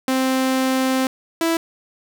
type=tone pair in turn; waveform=sawtooth; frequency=261.6 / 330.2 Hz; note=C4 / E4; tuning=0 / +3 cents; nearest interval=major third; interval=403 cents; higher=second; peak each=-13 dBFS; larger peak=neither; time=0.08-1.07 / 1.41-1.57 s; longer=first; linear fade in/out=2 ms; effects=none